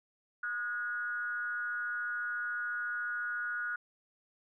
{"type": "tone with frequency modulation", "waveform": "sine", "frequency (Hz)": 1449, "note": "F#6", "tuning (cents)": -37, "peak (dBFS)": -33, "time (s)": [0.43, 3.76], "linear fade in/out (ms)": 5, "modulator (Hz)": 212, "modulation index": 0.53, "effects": []}